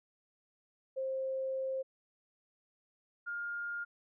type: tone pair in turn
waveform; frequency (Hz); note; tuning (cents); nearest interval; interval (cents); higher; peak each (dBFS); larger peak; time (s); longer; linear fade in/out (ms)
sine; 529 / 1412.3; C5 / F6; +19 / +19; octave + perfect fourth; 1700; second; -33 / -36; first; 0.96-1.83 / 3.26-3.85; first; 20
effects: none